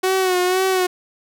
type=tone with vibrato; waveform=sawtooth; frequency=370 Hz; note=F#4; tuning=in tune; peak=-12 dBFS; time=0.03-0.87 s; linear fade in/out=10 ms; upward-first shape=sine; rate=2 Hz; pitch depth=48 cents each way; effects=none